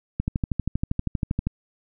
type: click train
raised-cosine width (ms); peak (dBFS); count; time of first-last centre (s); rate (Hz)
5; -11; 17; 0.2-1.47; 12.6
effects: none